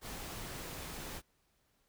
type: noise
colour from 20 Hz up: pink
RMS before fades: -44 dBFS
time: 0.01-1.22 s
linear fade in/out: 50 ms
effects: pink hiss -75 dBFS RMS until 1.88 s